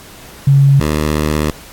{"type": "tone pair in turn", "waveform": ["sine", "10% pulse"], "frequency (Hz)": [138.59, 76.05], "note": ["C#3", "D#2"], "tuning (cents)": [0, -39], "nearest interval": "minor seventh", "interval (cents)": 1039, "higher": "first", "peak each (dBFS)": -5, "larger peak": "neither", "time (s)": [[0.47, 0.8], [0.8, 1.51]], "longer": "second", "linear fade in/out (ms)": 5, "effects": ["pink hiss -37 dBFS RMS until 1.72 s", "AAC 64 kbps"]}